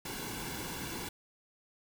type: noise with comb filter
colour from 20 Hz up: pink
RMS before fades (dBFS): -40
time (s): 0.05-1.09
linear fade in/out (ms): 5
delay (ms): 1.6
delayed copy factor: -0.65
effects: none